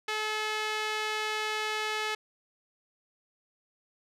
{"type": "tone with band-pass filter", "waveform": "sawtooth", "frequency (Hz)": 430, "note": "A4", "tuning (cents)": -40, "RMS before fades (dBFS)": -32, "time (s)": [0.08, 2.15], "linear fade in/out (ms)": 5, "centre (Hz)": 2500, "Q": 0.85, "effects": []}